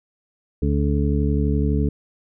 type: harmonic tone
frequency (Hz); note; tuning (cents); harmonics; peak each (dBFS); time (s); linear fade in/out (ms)
71.9; D2; -36; 1 / 2 / 3 / 4 / 6; -20 / -23 / -25 / -26 / -28; 0.62-1.89; 5
effects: none